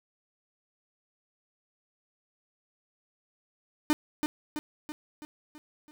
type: tone with echo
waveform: 45% pulse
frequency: 301.6 Hz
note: D4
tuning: 46 cents sharp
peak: -21 dBFS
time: 3.9-3.93 s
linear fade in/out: 0 ms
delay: 330 ms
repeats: 6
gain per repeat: -5 dB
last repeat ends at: 5.91 s
effects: none